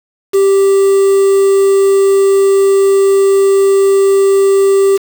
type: tone with quantisation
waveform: triangle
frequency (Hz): 392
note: G4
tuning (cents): 0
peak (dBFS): -4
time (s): 0.33-4.98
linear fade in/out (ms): 20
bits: 4
effects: none